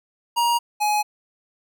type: tone pair in turn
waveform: square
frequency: 945 / 839.8 Hz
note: A#5 / G#5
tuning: +23 / +19 cents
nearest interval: major second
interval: 204 cents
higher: first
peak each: -18 / -19 dBFS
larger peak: first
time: 0.36-0.59 / 0.8-1.03 s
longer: neither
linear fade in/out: 20 ms
effects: none